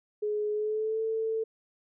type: tone with pitch glide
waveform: sine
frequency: 420.6 to 444.6 Hz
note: G#4 to A4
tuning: +22 to +18 cents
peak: -27 dBFS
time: 0.22-1.44 s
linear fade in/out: 10 ms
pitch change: +96 cents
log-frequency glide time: 0.52-1.02 s
effects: none